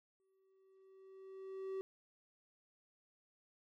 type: tone with exponential growth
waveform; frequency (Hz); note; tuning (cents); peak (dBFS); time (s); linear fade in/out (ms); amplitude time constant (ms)
triangle; 383.3; G4; -39; -36; 0.2-1.81; 0; 350
effects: none